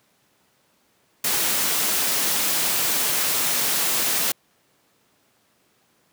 white noise, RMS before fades -22 dBFS, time 1.24-4.32 s, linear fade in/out 5 ms, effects pink hiss -63 dBFS RMS until 6.12 s + high-pass 150 Hz 12 dB/octave

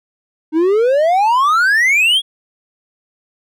triangle exponential sweep, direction up, 303.3 to 3387 Hz, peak -8 dBFS, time 0.52-2.22 s, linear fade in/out 50 ms, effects none

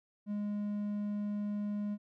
triangle tone, 206.7 Hz, G#3, 8 cents flat, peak -31 dBFS, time 0.26-1.98 s, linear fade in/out 50 ms, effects none

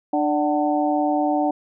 sine tone cluster, 298.5 / 588 / 750 / 893 Hz, D4 / D5 / F#5 / A5, +28 / +2 / +23 / +25 cents, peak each -21 / -25 / -22 / -29 dBFS, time 0.13-1.51 s, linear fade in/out 5 ms, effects none

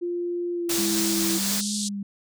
sine tone with pitch glide, 349.2 to 330.2 Hz, F4 to E4, 0 to +3 cents, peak -25 dBFS, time 0.01-1.39 s, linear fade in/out 20 ms, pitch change -97 cents, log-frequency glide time 0.53-0.93 s
white noise with tremolo, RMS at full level -28 dBFS, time 0.69-1.61 s, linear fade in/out 5 ms, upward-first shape sine, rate 3.9 Hz, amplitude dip 25%
white band-pass noise, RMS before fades -30 dBFS, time 0.7-1.89 s, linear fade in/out 10 ms, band 3500 to 9200 Hz, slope 48 dB/octave
sine tone with vibrato, 201.6 Hz, G3, 49 cents sharp, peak -28 dBFS, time 0.78-2.03 s, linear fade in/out 5 ms, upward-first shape triangle, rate 1.3 Hz, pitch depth 58 cents each way
effects none

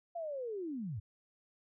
sine linear sweep, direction down, 698.5 to 87.31 Hz, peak -37 dBFS, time 0.15-1 s, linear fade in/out 10 ms, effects none

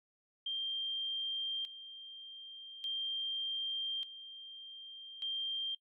sine tone with tremolo, 3177 Hz, G7, 23 cents sharp, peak -34 dBFS, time 0.46-5.75 s, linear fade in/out 5 ms, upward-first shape square, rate 0.42 Hz, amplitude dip 75%, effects noise-tail reverb RT60 0.1 s tail -21 dB re dry

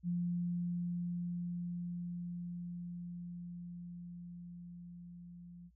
sine tone with level ramp, 174.61 Hz, F3, in tune, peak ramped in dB -32 to -50 dBFS, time 0.03-5.71 s, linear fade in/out 50 ms, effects added 60 Hz sine -65 dBFS peak until 5.75 s

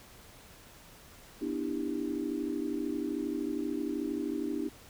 sine chord, E minor seventh, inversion second, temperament just, 247.2 / 296.7 / 329.6 / 395.6 Hz, B3 / D4 / E4 / G4, +2 / +18 / 0 / +16 cents, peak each -38 / -34 / -37 / -39 dBFS, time 1.41-4.69 s, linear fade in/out 10 ms, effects pink hiss -54 dBFS RMS until 4.89 s

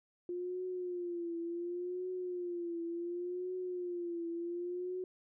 sine tone with vibrato, 351.8 Hz, F4, 13 cents sharp, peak -36 dBFS, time 0.29-5.04 s, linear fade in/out 2 ms, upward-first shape triangle, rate 0.69 Hz, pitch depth 83 cents each way, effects none

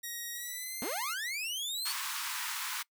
5% pulse tone with pitch glide, 1889 to 2108 Hz, A#6 to C7, +22 to +12 cents, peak -28 dBFS, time 0.03-1.14 s, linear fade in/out 10 ms, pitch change +190 cents, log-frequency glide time 0.33-0.84 s
sawtooth linear sweep, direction up, 198.5 to 4493 Hz, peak -31 dBFS, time 0.82-1.92 s, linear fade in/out 0 ms
pink high-pass noise, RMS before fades -37 dBFS, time 1.85-2.83 s, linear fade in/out 10 ms, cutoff 900 Hz, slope 96 dB/octave
effects noise-tail reverb RT60 0.1 s tail -23 dB re dry

